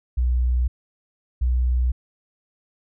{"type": "tone pair in turn", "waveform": "sine", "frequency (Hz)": [61.6, 61.95], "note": ["B1", "B1"], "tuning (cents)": [-4, 6], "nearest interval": "unison", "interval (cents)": 10, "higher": "second", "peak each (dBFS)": [-17, -17], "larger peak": "neither", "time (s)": [[0.17, 0.68], [1.41, 1.92]], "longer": "neither", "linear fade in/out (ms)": 10, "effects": []}